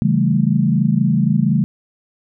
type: chord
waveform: sine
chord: A dominant seventh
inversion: first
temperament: equal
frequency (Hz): 138.59 / 164.81 / 196 / 220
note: C#3 / E3 / G3 / A3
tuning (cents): 0 / 0 / 0 / 0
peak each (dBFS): -18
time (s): 0.02-1.64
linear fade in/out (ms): 0
effects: none